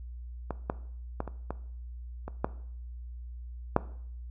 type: clicks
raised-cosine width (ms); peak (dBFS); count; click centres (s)
1; -18 / -14 / -17 / -24 / -19 / -23 / -12 / -7; 8; 0.507 / 0.699 / 1.204 / 1.277 / 1.506 / 2.28 / 2.445 / 3.764
effects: noise-tail reverb RT60 0.6 s tail -17 dB re dry + added 60 Hz sine -39 dBFS peak until 4.3 s